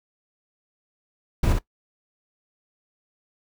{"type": "noise with echo", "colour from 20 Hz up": "brown", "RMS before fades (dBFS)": -19, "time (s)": [1.43, 1.53], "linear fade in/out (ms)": 5, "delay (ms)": 59, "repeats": 1, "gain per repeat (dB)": -4, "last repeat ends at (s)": 1.589, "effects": ["noise-tail reverb RT60 0.1 s tail -18 dB re dry"]}